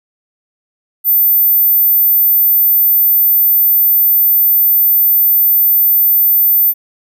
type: tone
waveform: sine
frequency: 14080 Hz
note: A9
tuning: in tune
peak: -6 dBFS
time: 1.04-6.74 s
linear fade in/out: 50 ms
effects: tanh soft clip ceiling -3 dBFS